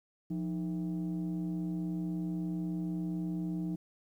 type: tone pair together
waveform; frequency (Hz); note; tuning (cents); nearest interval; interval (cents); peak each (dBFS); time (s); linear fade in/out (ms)
sine; 174.6 / 311.1; F3 / D#4; 0 / 0; minor seventh; 1000; -32 / -35; 0.3-3.76; 10
effects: tanh soft clip ceiling -29 dBFS + 11-bit